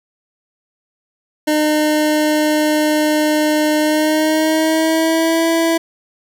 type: tone with pitch glide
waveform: 25% pulse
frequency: 304.4 to 330 Hz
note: D#4 to E4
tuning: -38 to +2 cents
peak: -9 dBFS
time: 1.47-5.78 s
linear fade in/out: 10 ms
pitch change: +140 cents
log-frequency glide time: 3.78-5.48 s
effects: none